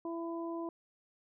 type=harmonic tone; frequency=334.2 Hz; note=E4; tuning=24 cents sharp; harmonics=1 / 2 / 3; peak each=-37 / -44 / -45 dBFS; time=0.05-0.69 s; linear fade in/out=2 ms; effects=none